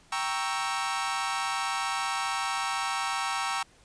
sawtooth chord, G diminished seventh, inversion none, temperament equal, 784 / 932.3 / 1108.7 / 1318.5 Hz, G5 / Bb5 / Db6 / Fb6, 0 / 0 / 0 / 0 cents, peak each -30 dBFS, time 0.12-3.63 s, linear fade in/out 5 ms, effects pink hiss -59 dBFS RMS until 3.84 s + resampled to 22050 Hz

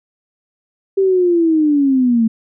sine linear sweep, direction down, 392.9 to 220 Hz, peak -10 dBFS, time 0.97-2.28 s, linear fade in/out 10 ms, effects none

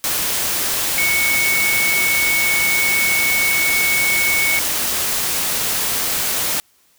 sine tone in noise, 2217 Hz, C#7, in tune, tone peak -16 dBFS, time 0.98-4.59 s, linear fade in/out 0 ms, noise white, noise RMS -20 dBFS, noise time 0.04-6.6 s, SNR +1 dB, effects white hiss -57 dBFS RMS until 6.98 s

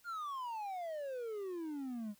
triangle exponential sweep, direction down, 1442 to 200.6 Hz, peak -37 dBFS, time 0.04-2.15 s, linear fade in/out 50 ms, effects white hiss -68 dBFS RMS until 2.19 s

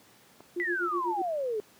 clicks, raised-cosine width 1 ms, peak -43 / -34 dBFS, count 2, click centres 0.403 / 0.406 s
sine tone with tremolo, 350.6 Hz, F4, 7 cents sharp, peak -28 dBFS, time 0.56-1.22 s, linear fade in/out 5 ms, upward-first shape sine, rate 8 Hz, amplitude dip 100%
sine exponential sweep, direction down, 2023 to 410 Hz, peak -28 dBFS, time 0.6-1.6 s, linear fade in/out 0 ms
effects pink hiss -58 dBFS RMS until 1.79 s + high-pass 150 Hz 12 dB/octave

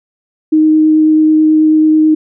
sine tone with vibrato, 311.1 Hz, D#4, in tune, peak -5 dBFS, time 0.52-2.15 s, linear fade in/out 10 ms, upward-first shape triangle, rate 9.2 Hz, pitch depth 9 cents each way, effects none

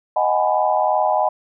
sine chord, G# minor seventh, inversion second, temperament just, 623 / 747.5 / 830.6 / 996.7 Hz, D#5 / F#5 / G#5 / B5, +2 / +17 / 0 / +16 cents, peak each -20 / -20 / -20 / -23 dBFS, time 0.16-1.29 s, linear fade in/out 5 ms, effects none

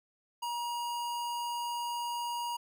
square tone, 952 Hz, A#5, 36 cents sharp, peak -34 dBFS, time 0.42-2.57 s, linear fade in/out 10 ms, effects none

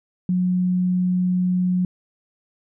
sine tone, 181.5 Hz, F#3, 33 cents flat, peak -17 dBFS, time 0.29-1.85 s, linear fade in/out 2 ms, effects none

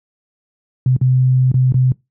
sine tone with dropouts, 128.5 Hz, C3, 31 cents flat, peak -9 dBFS, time 0.86-1.92 s, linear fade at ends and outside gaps 2 ms, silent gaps 0.965-1.013 / 1.517-1.541 / 1.722-1.742 s, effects noise-tail reverb RT60 0.2 s tail -23 dB re dry + high-pass 80 Hz 12 dB/octave

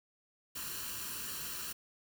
white noise with comb filter, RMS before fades -41 dBFS, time 0.55-1.73 s, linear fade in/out 10 ms, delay 0.7 ms, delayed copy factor +0.65, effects none

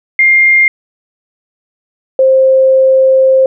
sine tone pair in turn, 2114 / 527.4 Hz, C7 / C5, +17 / +14 cents, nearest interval 2 octaves, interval 2403 cents, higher first, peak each -4 dBFS, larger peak neither, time 0.19-0.68 / 2.19-3.46 s, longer second, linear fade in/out 2 ms, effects none

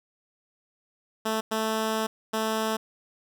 10% pulse tone bursts at uneven times, 220 Hz, A3, in tune, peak -17 dBFS, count 3, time 1.25-1.41 / 1.51-2.07 / 2.33-2.77 s, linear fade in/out 10 ms, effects none

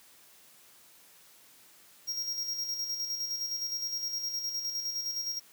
square tone with tremolo, 5600 Hz, F8, 4 cents sharp, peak -31 dBFS, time 2.07-5.4 s, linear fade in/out 20 ms, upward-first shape square, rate 9.7 Hz, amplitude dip 45%, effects white hiss -58 dBFS RMS until 5.52 s + high-pass 100 Hz 12 dB/octave

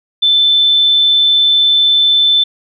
sine tone, 3528 Hz, A7, 4 cents sharp, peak -7 dBFS, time 0.22-2.44 s, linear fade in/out 10 ms, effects none

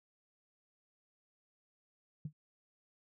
sine tone with exponential decay, 151.4 Hz, D#3, 47 cents flat, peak -33 dBFS, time 2.25-2.33 s, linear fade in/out 5 ms, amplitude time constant 16 ms, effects tanh soft clip ceiling -31 dBFS

